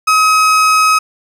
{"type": "tone", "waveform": "35% pulse", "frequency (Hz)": 1271, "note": "D#6", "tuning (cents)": 36, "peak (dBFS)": -6, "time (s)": [0.07, 0.99], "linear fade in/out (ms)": 10, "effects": ["low-pass 11000 Hz 12 dB/octave", "8-bit"]}